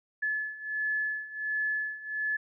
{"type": "beating tone pair", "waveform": "sine", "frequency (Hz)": [1720, 1721.4], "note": ["A6", "A6"], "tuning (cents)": [-40, -38], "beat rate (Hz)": 1.4, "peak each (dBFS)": [-34, -31], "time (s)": [0.22, 2.37], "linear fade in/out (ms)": 10, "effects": []}